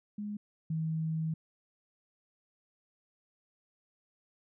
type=tone pair in turn; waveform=sine; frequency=207.7 / 159.81 Hz; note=G#3 / D#3; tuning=0 / +47 cents; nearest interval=perfect fourth; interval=453 cents; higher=first; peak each=-35 / -30 dBFS; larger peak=second; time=0.18-0.37 / 0.7-1.34 s; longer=second; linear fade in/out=5 ms; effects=none